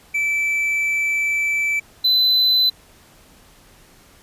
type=tone pair in turn; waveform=triangle; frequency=2319 / 4023 Hz; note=D7 / B7; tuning=-22 / +31 cents; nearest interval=minor seventh; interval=953 cents; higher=second; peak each=-16 / -12 dBFS; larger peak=second; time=0.14-1.8 / 2.04-2.7 s; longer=first; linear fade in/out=10 ms; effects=pink hiss -50 dBFS RMS until 4.22 s + resampled to 32000 Hz